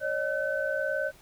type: tone cluster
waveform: sine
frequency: 551 / 610 / 1521 Hz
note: C#5 / D#5 / F#6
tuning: -11 / -34 / +47 cents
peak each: -31 dBFS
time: 0-1.12 s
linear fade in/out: 50 ms
effects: pink hiss -56 dBFS RMS until 1.21 s